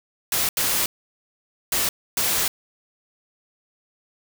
white noise bursts at uneven times, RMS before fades -22 dBFS, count 4, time 0.32-0.49 / 0.57-0.86 / 1.72-1.89 / 2.17-2.48 s, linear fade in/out 2 ms, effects none

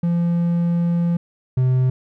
triangle tone pair in turn, 171.4 / 128.4 Hz, F3 / C3, -32 / -32 cents, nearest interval perfect fourth, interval 500 cents, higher first, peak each -14 / -12 dBFS, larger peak second, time 0.03-1.17 / 1.57-1.9 s, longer first, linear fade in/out 5 ms, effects none

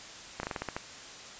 slowing click train, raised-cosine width 0.5 ms, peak -18 dBFS, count 8, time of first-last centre 0.4-0.765 s, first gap 32 ms, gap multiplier 1.16, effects white hiss -46 dBFS RMS until 1.39 s + resampled to 16000 Hz

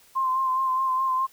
sine tone with vibrato, 1046.5 Hz, C6, in tune, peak -21 dBFS, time 0.15-1.27 s, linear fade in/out 20 ms, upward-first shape sine, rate 4.8 Hz, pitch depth 30 cents each way, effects white hiss -56 dBFS RMS until 1.32 s

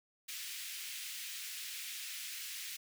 pink high-pass noise, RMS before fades -44 dBFS, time 0.28-2.77 s, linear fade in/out 10 ms, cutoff 2100 Hz, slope 24 dB/octave, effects none

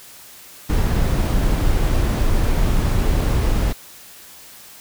brown noise, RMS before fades -17 dBFS, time 0.69-3.73 s, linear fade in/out 10 ms, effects white hiss -42 dBFS RMS until 4.8 s

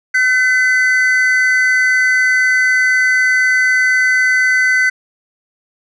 triangle tone pair together, 1524 / 2018 Hz, G6 / B6, -49 / +37 cents, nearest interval perfect fourth, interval 486 cents, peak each -11 dBFS, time 0.14-4.9 s, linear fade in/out 10 ms, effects resampled to 24000 Hz

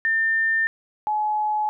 sine tone pair in turn, 1800 / 849.5 Hz, A6 / G#5, +39 / +39 cents, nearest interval octave + minor second, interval 1300 cents, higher first, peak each -18 / -20 dBFS, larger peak first, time 0.05-0.67 / 1.07-1.69 s, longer neither, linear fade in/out 0 ms, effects none

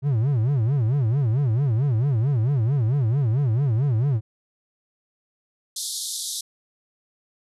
triangle tone with vibrato, 125.5 Hz, B2, 28 cents sharp, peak -16 dBFS, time 0.02-4.21 s, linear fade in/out 50 ms, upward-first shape sine, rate 4.5 Hz, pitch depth 270 cents each way
pink band-pass noise, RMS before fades -30 dBFS, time 5.76-6.41 s, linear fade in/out 5 ms, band 3500 to 12000 Hz, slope 96 dB/octave
effects none

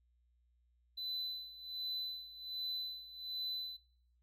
triangle tone with tremolo, 4009 Hz, B7, 25 cents sharp, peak -36 dBFS, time 0.97-3.77 s, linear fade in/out 10 ms, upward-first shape sine, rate 1.3 Hz, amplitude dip 80%, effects noise-tail reverb RT60 0.6 s tail -22 dB re dry + added 60 Hz sine -70 dBFS peak until 4.22 s

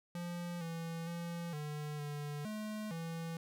square tone with pitch steps, 173.8 / 165.8 / 170.6 / 149.4 / 146.8 / 213.9 / 165.4 Hz, F3 / E3 / F3 / D3 / D3 / A3 / E3, -8 / +10 / -40 / +30 / 0 / -49 / +6 cents, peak -40 dBFS, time 0.15-3.37 s, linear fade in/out 2 ms, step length 460 ms, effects none

